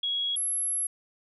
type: tone pair in turn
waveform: sine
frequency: 3322 / 11149 Hz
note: G#7 / F9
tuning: 0 / -4 cents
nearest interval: octave + major sixth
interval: 2096 cents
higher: second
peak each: -26 dBFS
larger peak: neither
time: 0.03-0.36 / 0.36-0.87 s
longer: second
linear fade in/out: 5 ms
effects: none